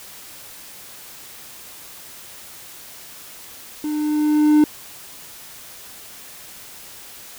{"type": "tone with level ramp", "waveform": "triangle", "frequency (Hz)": 301.4, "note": "D4", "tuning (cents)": 45, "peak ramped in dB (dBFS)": [-20, -7], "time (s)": [3.84, 4.64], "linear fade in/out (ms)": 2, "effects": ["white hiss -40 dBFS RMS until 7.38 s"]}